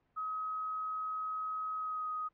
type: tone with pitch glide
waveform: sine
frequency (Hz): 1270 to 1252.5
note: D#6 to D#6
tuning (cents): +35 to +11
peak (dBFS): -34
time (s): 0.16-2.29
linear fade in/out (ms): 20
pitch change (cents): -24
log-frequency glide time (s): 1.76-2.09
effects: pink hiss -75 dBFS RMS until 2.33 s + low-pass 2000 Hz 12 dB/octave